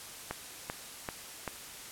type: click train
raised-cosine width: 0.5 ms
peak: -19 dBFS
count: 4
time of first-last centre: 0.31-1.477 s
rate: 2.57 Hz
effects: white hiss -46 dBFS RMS until 1.91 s + low-pass 12000 Hz 12 dB/octave